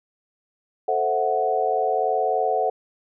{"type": "chord", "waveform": "sine", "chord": "F# half-diminished seventh", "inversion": "first", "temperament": "equal", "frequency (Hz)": [440, 523.3, 659.3, 740], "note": ["A4", "C5", "E5", "F#5"], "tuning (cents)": [0, 0, 0, 0], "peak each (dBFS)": [-25, -27, -27, -22], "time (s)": [0.88, 2.7], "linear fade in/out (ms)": 5, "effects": []}